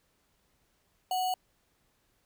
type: tone with sample-and-hold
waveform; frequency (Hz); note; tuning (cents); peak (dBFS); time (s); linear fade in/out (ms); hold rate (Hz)
sine; 740; F#5; 0; -27; 1.11-1.34; 2; 3675
effects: pink hiss -72 dBFS RMS until 2.25 s